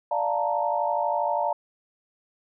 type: chord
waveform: sine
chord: Bb major seventh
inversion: first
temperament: equal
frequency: 587.3 / 698.5 / 880 / 932.3 Hz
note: D5 / F5 / A5 / Bb5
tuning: 0 / 0 / 0 / 0 cents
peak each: -28 dBFS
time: 0.11-1.53 s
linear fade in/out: 5 ms
effects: none